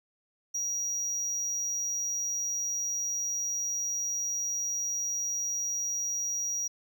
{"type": "tone", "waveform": "triangle", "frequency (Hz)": 5750, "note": "F8", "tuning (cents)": 50, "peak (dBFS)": -28, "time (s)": [0.54, 6.68], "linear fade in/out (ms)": 10, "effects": []}